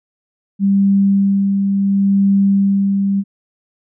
sine tone with tremolo, 197.4 Hz, G3, 12 cents sharp, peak -9 dBFS, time 0.59-3.24 s, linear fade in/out 50 ms, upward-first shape sine, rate 0.71 Hz, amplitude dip 35%, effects none

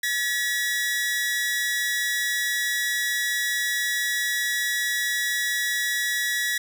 sawtooth tone pair together, 1705.4 / 1930 Hz, G#6 / B6, +45 / -40 cents, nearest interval major second, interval 215 cents, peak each -25 / -21 dBFS, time 0.03-6.58 s, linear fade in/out 5 ms, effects none

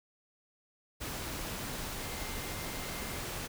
sine tone in noise, 2093 Hz, C7, in tune, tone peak -50 dBFS, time 2.02-3.2 s, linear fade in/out 20 ms, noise pink, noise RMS -39 dBFS, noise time 1-3.48 s, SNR -14 dB, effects none

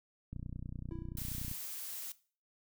click train, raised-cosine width 5 ms, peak -30 dBFS, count 37, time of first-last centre 0.33-1.514 s, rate 30.4 Hz
triangle tone with exponential decay, 330.7 Hz, E4, 6 cents sharp, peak -40 dBFS, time 0.91-1.37 s, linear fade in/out 1 ms, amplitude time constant 100 ms
blue noise, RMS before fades -43 dBFS, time 1.17-2.12 s, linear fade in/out 2 ms
effects noise-tail reverb RT60 0.4 s tail -18 dB re dry

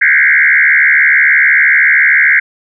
sine tone with frequency modulation, 1864.7 Hz, A#6, in tune, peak -5 dBFS, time 0.01-2.4 s, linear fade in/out 10 ms, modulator 73.1 Hz, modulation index 4.4, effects none

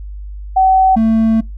sine / triangle tone pair in turn, 759 / 223.1 Hz, F#5 / A3, +44 / +24 cents, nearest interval octave + major sixth, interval 2120 cents, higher first, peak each -7 dBFS, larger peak neither, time 0.56-0.96 / 0.96-1.41 s, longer second, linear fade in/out 10 ms, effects noise-tail reverb RT60 0.2 s tail -25 dB re dry + added 50 Hz sine -25 dBFS peak until 1.57 s

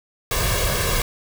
pink noise with comb filter, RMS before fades -21 dBFS, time 0.31-1.02 s, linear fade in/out 2 ms, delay 1.8 ms, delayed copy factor +0.8, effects none

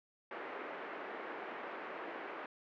pink band-pass noise, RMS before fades -45 dBFS, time 0.31-2.46 s, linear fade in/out 2 ms, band 320 to 2200 Hz, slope 24 dB/octave, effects none

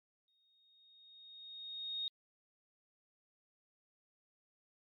sine tone with exponential growth, 3723 Hz, A#7, 3 cents flat, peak -35 dBFS, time 0.28-2.08 s, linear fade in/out 1 ms, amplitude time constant 390 ms, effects MP3 32 kbps

